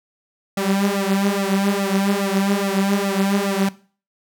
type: tone with flanger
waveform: sawtooth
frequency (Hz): 197.3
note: G3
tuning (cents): +11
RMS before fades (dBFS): -20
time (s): 0.57-3.69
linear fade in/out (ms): 5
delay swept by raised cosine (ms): 1.5 to 6.4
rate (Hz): 2.4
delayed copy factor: +0.85
effects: noise-tail reverb RT60 0.4 s tail -18 dB re dry